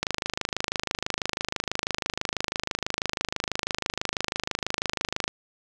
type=click train; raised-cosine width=0.2 ms; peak=-8 dBFS; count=138; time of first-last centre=0.03-5.279 s; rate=26.1 Hz; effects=none